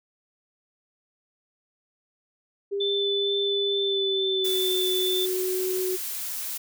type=tone with pitch glide; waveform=sine; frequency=400 to 371.1 Hz; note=G4 to F#4; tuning=+35 to +5 cents; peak=-25 dBFS; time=2.71-5.97 s; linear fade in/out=20 ms; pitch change=-130 cents; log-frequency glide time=3.7-4.73 s
type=tone with vibrato; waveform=sine; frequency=3520 Hz; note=A7; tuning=in tune; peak=-25 dBFS; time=2.8-5.26 s; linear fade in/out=10 ms; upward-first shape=sine; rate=2.2 Hz; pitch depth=10 cents each way
type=noise; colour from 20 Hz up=blue; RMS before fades=-32 dBFS; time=4.44-6.58 s; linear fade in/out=10 ms
effects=none